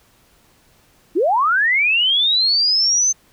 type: linear sweep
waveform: sine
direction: up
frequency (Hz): 285.4 to 6272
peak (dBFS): -13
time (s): 1.15-3.13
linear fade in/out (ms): 20
effects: pink hiss -55 dBFS RMS until 3.32 s